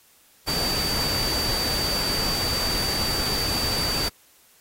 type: tone in noise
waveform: sine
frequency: 4621 Hz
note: D8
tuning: 29 cents flat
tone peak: -25 dBFS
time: 0.47-4.09 s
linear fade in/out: 10 ms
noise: pink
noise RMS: -28 dBFS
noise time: 0.47-4.09 s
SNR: 0 dB
effects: white hiss -57 dBFS RMS until 4.6 s + AAC 48 kbps